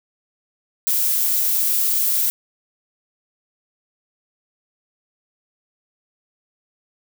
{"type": "noise", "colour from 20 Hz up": "violet", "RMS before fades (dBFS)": -19, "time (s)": [0.87, 2.3], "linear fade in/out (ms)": 0, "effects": []}